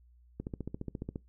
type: click train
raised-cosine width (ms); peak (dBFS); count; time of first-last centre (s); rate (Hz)
3; -24; 12; 0.4-1.159; 14.5
effects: noise-tail reverb RT60 0.2 s tail -23 dB re dry + added 60 Hz sine -58 dBFS peak until 1.28 s